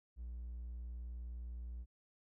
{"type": "tone", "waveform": "triangle", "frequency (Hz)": 59.7, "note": "A#1", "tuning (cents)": 42, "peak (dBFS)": -40, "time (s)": [0.16, 1.86], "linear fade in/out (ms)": 50, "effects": ["tanh soft clip ceiling -37 dBFS"]}